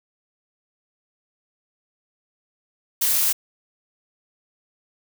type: noise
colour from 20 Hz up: blue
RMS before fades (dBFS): -20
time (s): 3.01-3.33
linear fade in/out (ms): 10
effects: none